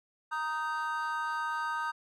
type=chord; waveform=triangle; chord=Eb major; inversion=second; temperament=equal with one note detuned; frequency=932.3 / 1244.5 / 1552.7 Hz; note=Bb5 / Eb6 / G6; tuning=0 / 0 / -17 cents; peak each=-33 / -33 / -34 dBFS; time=0.31-1.92 s; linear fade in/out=20 ms; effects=tanh soft clip ceiling -20 dBFS